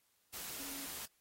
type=tone in noise; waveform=sine; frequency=277.2 Hz; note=C#4; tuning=in tune; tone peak=-52 dBFS; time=0.59-0.86 s; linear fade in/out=10 ms; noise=white; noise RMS=-45 dBFS; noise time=0.33-1.06 s; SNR=-10 dB; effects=white hiss -75 dBFS RMS until 1.2 s + AAC 48 kbps